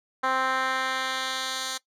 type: tone with band-pass filter sweep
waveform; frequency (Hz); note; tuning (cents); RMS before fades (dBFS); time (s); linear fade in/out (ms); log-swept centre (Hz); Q
10% pulse; 261.6; C4; 0; -28; 0.23-1.78; 10; 1200 to 5400; 1.1
effects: noise-tail reverb RT60 0.1 s tail -19 dB re dry